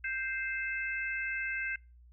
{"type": "harmonic tone", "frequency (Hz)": 523.3, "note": "C5", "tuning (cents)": 0, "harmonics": [3, 4, 5], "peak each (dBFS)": [-35, -37, -39], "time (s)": [0.04, 1.76], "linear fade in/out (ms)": 5, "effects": ["noise-tail reverb RT60 0.3 s tail -25 dB re dry", "added 60 Hz sine -54 dBFS peak until 2.12 s"]}